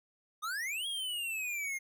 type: exponential two-way sweep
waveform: square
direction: up then down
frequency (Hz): 1200 to 3322 to 2109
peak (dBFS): -35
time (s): 0.42-1.79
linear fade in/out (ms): 20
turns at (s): 0.87
effects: none